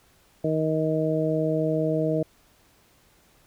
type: harmonic tone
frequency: 157.3 Hz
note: D#3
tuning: 19 cents sharp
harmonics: 1 / 2 / 3 / 4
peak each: -27 / -27 / -27 / -27 dBFS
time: 0.44-2.23 s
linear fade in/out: 5 ms
effects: pink hiss -60 dBFS RMS until 3.46 s